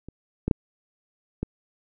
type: clicks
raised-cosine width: 3 ms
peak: -26 / -11 / -6 / -14 dBFS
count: 4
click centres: 0.086 / 0.48 / 0.512 / 1.43 s
effects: none